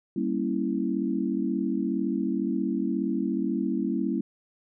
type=chord; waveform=sine; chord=G diminished seventh; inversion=none; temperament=equal with one note detuned; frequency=196 / 233.1 / 275.1 / 329.6 Hz; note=G3 / Bb3 / Db4 / Fb4; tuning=0 / 0 / -13 / 0 cents; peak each=-30 dBFS; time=0.16-4.21 s; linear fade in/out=5 ms; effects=none